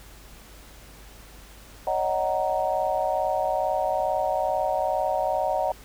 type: chord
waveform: sine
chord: D# minor seventh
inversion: third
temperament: just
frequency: 560 / 622.3 / 746.7 / 933.4 Hz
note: C#5 / D#5 / F#5 / A#5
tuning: +18 / 0 / +16 / +2 cents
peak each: -29 / -27 / -26 / -30 dBFS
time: 1.87-5.72 s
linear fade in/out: 2 ms
effects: added 50 Hz sine -47 dBFS peak until 5.84 s + pink hiss -49 dBFS RMS until 5.84 s